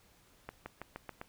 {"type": "accelerating click train", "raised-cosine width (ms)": 0.5, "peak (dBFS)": -26, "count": 6, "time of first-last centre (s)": [0.49, 1.214], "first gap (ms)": 170, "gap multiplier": 0.92, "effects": ["pink hiss -65 dBFS RMS until 1.28 s"]}